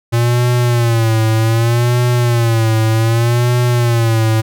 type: tone with vibrato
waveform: square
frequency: 116.5 Hz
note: A#2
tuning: 1 cent flat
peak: -11 dBFS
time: 0.12-4.42 s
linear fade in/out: 20 ms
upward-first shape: sine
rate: 0.65 Hz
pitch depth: 88 cents each way
effects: none